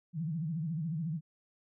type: tone with vibrato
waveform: sine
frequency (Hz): 160.9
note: E3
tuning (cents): -42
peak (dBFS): -32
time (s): 0.13-1.21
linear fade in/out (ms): 50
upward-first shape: sine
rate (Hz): 14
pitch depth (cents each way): 150
effects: none